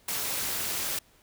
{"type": "noise with amplitude modulation", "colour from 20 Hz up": "white", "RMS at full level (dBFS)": -28, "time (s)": [0.08, 0.99], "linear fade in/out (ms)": 5, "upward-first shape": "sine", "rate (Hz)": 245, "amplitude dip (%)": 70, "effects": ["pink hiss -61 dBFS RMS until 1.22 s"]}